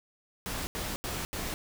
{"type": "noise bursts", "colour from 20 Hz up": "pink", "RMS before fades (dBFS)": -35, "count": 4, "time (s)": [0.46, 1.54], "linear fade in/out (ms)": 0, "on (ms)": 210, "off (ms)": 80, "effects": []}